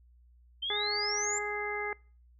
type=exponential sweep; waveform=sine; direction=up; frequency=3100 to 7440 Hz; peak=-31 dBFS; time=0.62-1.39 s; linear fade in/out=10 ms
type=harmonic tone; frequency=415.3 Hz; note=G#4; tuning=in tune; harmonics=1 / 2 / 3 / 4 / 5; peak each=-37 / -39 / -42 / -40 / -37 dBFS; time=0.7-1.93 s; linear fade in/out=2 ms
effects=noise-tail reverb RT60 0.4 s tail -25 dB re dry + added 60 Hz sine -57 dBFS peak until 2.39 s